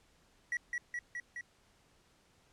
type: tone with echo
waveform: triangle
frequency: 1931 Hz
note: B6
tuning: 39 cents flat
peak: -30 dBFS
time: 0.52-0.57 s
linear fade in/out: 2 ms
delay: 210 ms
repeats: 4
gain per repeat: -2 dB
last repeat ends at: 1.41 s
effects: pink hiss -68 dBFS RMS until 2.52 s + low-pass 9000 Hz 12 dB/octave